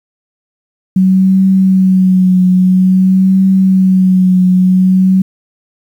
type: tone with vibrato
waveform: sine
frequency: 187 Hz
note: F#3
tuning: 19 cents sharp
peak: -5 dBFS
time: 0.96-5.22 s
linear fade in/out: 5 ms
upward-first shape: triangle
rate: 0.5 Hz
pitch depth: 38 cents each way
effects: 7-bit